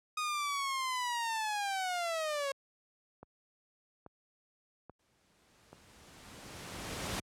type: linear sweep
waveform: sawtooth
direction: down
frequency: 1244.5 to 543 Hz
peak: -29 dBFS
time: 0.17-2.52 s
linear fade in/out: 5 ms
type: click train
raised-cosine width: 1 ms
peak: -35 dBFS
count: 4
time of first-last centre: 3.23-5.73 s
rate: 1.2 Hz
type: noise with exponential growth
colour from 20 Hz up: pink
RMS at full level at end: -35 dBFS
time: 4.99-7.2 s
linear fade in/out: 5 ms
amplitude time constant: 480 ms
effects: high-pass 60 Hz 12 dB/octave + low-pass 10000 Hz 12 dB/octave